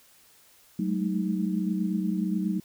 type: tone cluster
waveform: sine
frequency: 188.2 / 209.7 / 217.4 / 313.2 Hz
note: F#3 / G#3 / A3 / D#4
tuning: +30 / +17 / -21 / +11 cents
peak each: -27 / -35 / -31 / -32 dBFS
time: 0.79-2.6 s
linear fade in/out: 5 ms
effects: white hiss -58 dBFS RMS until 2.64 s